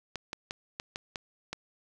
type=clicks; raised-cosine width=0.2 ms; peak=-18 dBFS; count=7; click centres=0.157 / 0.331 / 0.509 / 0.799 / 0.959 / 1.158 / 1.53 s; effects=none